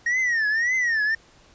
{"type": "tone with vibrato", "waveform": "triangle", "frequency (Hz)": 1864.7, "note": "A#6", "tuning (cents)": 0, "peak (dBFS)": -18, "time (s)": [0.06, 1.15], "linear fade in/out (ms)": 5, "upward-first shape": "triangle", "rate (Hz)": 1.8, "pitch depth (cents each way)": 190, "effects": ["pink hiss -54 dBFS RMS until 1.54 s", "resampled to 16000 Hz"]}